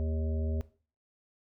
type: harmonic tone with a mistuned harmonic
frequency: 78.6 Hz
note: D#2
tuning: 18 cents sharp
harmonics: 1 / 3 / 5 / 7 / 8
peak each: -29 / -39 / -43 / -46 / -47 dBFS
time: 0-0.61 s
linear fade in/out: 0 ms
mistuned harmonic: 5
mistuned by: +23 cents
effects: noise-tail reverb RT60 0.4 s tail -17 dB re dry